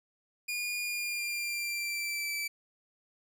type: tone with pitch glide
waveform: sawtooth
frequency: 2433 to 2319 Hz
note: D#7 to D7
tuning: -39 to -22 cents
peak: -29 dBFS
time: 0.48-2.48 s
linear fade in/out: 10 ms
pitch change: -83 cents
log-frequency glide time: 0.79-2.34 s
effects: none